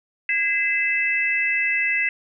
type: tone cluster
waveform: sine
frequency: 1645 / 2040 / 2628 Hz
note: G#6 / C7 / E7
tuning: -17 / -44 / -6 cents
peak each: -29 / -21 / -23 dBFS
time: 0.29-2.09 s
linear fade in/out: 2 ms
effects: none